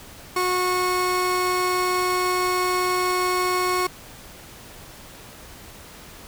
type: tone pair together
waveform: 35% pulse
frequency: 363.6 / 1097.1 Hz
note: F#4 / C#6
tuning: -30 / -18 cents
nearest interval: octave + perfect fifth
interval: 1912 cents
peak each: -22 / -21 dBFS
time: 0.36-3.87 s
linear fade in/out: 5 ms
effects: pink hiss -43 dBFS RMS until 6.27 s